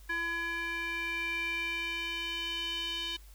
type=tone with band-pass filter sweep; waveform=square; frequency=336.5 Hz; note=E4; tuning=36 cents sharp; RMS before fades=-35 dBFS; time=0.09-3.17 s; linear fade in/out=10 ms; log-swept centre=1800 to 3300 Hz; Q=5; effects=added 50 Hz sine -50 dBFS peak until 3.34 s + white hiss -61 dBFS RMS until 3.34 s